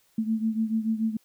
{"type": "beating tone pair", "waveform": "sine", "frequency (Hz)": [220, 226.9], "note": ["A3", "A#3"], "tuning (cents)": [0, -47], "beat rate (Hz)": 6.9, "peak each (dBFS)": [-25, -29], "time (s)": [0.18, 1.17], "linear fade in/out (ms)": 5, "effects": ["white hiss -65 dBFS RMS until 1.24 s"]}